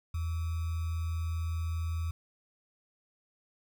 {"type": "tone with sample-and-hold", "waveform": "sine", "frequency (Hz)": 82.41, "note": "E2", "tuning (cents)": 0, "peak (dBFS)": -30, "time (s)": [0.14, 2.11], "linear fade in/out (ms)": 5, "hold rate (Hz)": 1225, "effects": []}